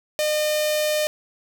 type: tone with notch filter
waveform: sawtooth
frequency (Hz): 607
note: D#5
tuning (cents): -43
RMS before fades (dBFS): -22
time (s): 0.19-1.07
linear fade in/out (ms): 0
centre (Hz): 1300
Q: 1.2
effects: none